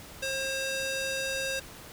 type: tone with band-pass filter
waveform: square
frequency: 535 Hz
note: C5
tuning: 38 cents sharp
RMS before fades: -32 dBFS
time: 0.22-1.6 s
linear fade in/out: 10 ms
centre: 4500 Hz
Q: 0.52
effects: pink hiss -47 dBFS RMS until 1.92 s